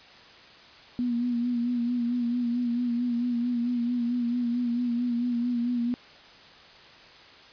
sine tone with vibrato, 240.8 Hz, B3, 44 cents flat, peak -24 dBFS, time 0.99-5.94 s, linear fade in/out 0 ms, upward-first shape sine, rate 4.5 Hz, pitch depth 40 cents each way, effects white hiss -50 dBFS RMS until 7.52 s + resampled to 11025 Hz

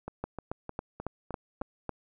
two click trains, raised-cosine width 1 ms, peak -23 / -19 dBFS, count 6 / 7, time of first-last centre 0.08-1.614 / 0.24-1.893 s, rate 3.26 / 3.63 Hz, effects none

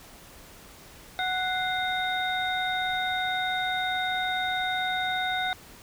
harmonic tone with a mistuned harmonic, 740 Hz, F#5, in tune, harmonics 1 / 2 / 3 / 5, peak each -29 / -31 / -34 / -32 dBFS, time 1.19-5.53 s, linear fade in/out 0 ms, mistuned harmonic 3, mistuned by -100 cents, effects pink hiss -49 dBFS RMS until 5.82 s

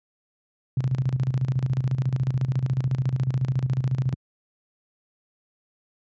sine tone with tremolo, 129.8 Hz, C3, 13 cents flat, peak -18 dBFS, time 0.77-4.14 s, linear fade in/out 2 ms, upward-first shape square, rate 14 Hz, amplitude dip 70%, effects high-pass 80 Hz 12 dB/octave + resampled to 16000 Hz

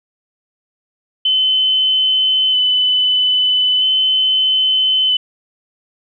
sine tone with vibrato, 3028 Hz, F#7, 39 cents sharp, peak -11 dBFS, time 1.25-5.17 s, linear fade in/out 5 ms, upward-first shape square, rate 0.39 Hz, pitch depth 11 cents each way, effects none

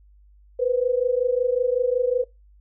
sine tone pair together, 484.2 / 509.6 Hz, B4 / C5, -34 / -46 cents, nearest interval minor second, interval 88 cents, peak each -22 dBFS, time 0.59-2.24 s, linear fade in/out 10 ms, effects noise-tail reverb RT60 0.2 s tail -20 dB re dry + added 50 Hz sine -50 dBFS peak until 2.6 s

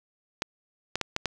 clicks, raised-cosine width 0.2 ms, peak -10 dBFS, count 5, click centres 0.421 / 0.956 / 1.013 / 1.164 / 1.257 s, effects none

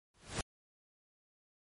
pink noise with exponential growth, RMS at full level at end -33 dBFS, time 0.14-0.41 s, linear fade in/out 2 ms, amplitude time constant 58 ms, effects MP3 48 kbps

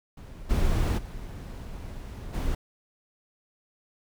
brown noise with level steps, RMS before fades -42 / -24 / -38 / -28 dBFS, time 0.17-2.55 s, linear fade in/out 5 ms, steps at 0.49 / 0.97 / 2.33 s, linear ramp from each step 20 ms, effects none

